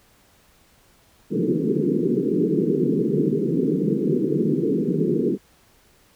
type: band-pass noise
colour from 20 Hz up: white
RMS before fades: -21 dBFS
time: 1.3-5.38 s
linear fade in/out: 50 ms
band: 140 to 450 Hz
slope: 96 dB/octave
effects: pink hiss -57 dBFS RMS until 6.15 s